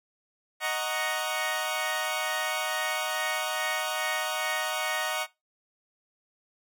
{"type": "chord", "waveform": "15% pulse", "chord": "D# minor seventh", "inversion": "none", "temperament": "equal", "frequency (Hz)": [622.3, 740, 932.3, 1108.7], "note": ["D#5", "F#5", "A#5", "C#6"], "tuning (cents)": [0, 0, 0, 0], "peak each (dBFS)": [-26, -26, -28, -30], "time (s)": [0.6, 5.27], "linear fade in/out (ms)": 50, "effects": ["noise-tail reverb RT60 0.2 s tail -19 dB re dry"]}